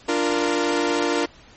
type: chord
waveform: sawtooth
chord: Bb major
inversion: first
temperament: equal with one note detuned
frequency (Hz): 293.7 / 346.6 / 466.2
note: D4 / F4 / Bb4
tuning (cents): 0 / -13 / 0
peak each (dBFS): -20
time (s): 0.08-1.26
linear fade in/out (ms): 10
effects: pink hiss -49 dBFS RMS until 1.56 s + MP3 32 kbps